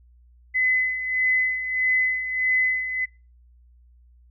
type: tone with tremolo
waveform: sine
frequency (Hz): 2023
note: B6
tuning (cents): +41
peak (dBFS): -17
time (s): 0.54-3.06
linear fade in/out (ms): 20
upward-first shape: sine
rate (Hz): 1.6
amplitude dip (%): 65
effects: noise-tail reverb RT60 0.3 s tail -22 dB re dry + added 60 Hz sine -51 dBFS peak until 4.3 s